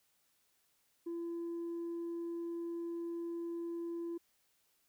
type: tone with tanh clipping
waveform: triangle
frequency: 338.8 Hz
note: E4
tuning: 48 cents sharp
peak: -38 dBFS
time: 1.06-4.18 s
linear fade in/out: 10 ms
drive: 6 dB
effects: white hiss -75 dBFS RMS until 4.88 s